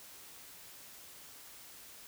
silence, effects white hiss -53 dBFS RMS until 2.07 s

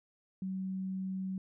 sine tone, 189.2 Hz, F#3, 39 cents sharp, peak -34 dBFS, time 0.42-1.38 s, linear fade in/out 2 ms, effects none

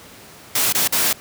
white noise with dropouts, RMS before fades -18 dBFS, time 0.55-1.13 s, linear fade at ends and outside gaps 5 ms, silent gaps 0.726-0.748 / 0.877-0.923 s, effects pink hiss -42 dBFS RMS until 1.2 s + high-pass 100 Hz 12 dB/octave

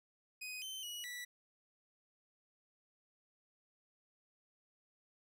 sawtooth tone with pitch steps, 2503 / 3082 / 2915 / 1957 Hz, D#7 / G7 / F#7 / B6, +10 / -30 / -26 / -16 cents, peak -40 dBFS, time 0.41-1.25 s, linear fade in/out 10 ms, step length 210 ms, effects none

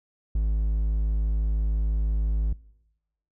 triangle tone, 53 Hz, G#1, 36 cents sharp, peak -19 dBFS, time 0.35-2.53 s, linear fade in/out 5 ms, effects noise-tail reverb RT60 0.9 s tail -22 dB re dry

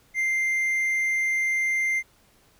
triangle tone, 2093 Hz, C7, in tune, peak -20 dBFS, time 0.14-2.03 s, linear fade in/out 50 ms, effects pink hiss -60 dBFS RMS until 2.59 s

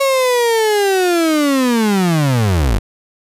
35% pulse linear sweep, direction down, 553 to 43.65 Hz, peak -10 dBFS, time 0-2.79 s, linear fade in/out 10 ms, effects resampled to 32000 Hz

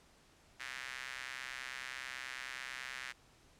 square tone with high-pass filter, 64.6 Hz, C2, 21 cents flat, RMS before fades -45 dBFS, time 0.59-3.13 s, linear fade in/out 20 ms, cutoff 1800 Hz, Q 2.4, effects pink hiss -65 dBFS RMS until 3.59 s + low-pass 9000 Hz 12 dB/octave

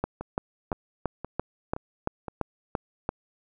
two click trains, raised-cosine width 1 ms, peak -12 / -20 dBFS, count 10 / 5, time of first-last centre 0.04-3.091 / 0.21-2.283 s, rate 2.95 / 1.93 Hz, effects none

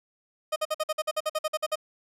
30% pulse tone bursts, 620 Hz, D#5, 6 cents flat, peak -22 dBFS, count 14, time 0.52-1.757 s, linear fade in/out 10 ms, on 41 ms, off 51 ms, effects resampled to 32000 Hz

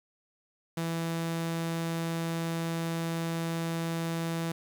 sawtooth tone, 165.7 Hz, E3, 9 cents sharp, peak -26 dBFS, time 0.77-4.52 s, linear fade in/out 5 ms, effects 9-bit

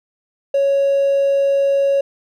triangle tone with hard clipping, 554.4 Hz, C#5, in tune, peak -13 dBFS, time 0.54-2.01 s, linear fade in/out 5 ms, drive 4 dB, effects none

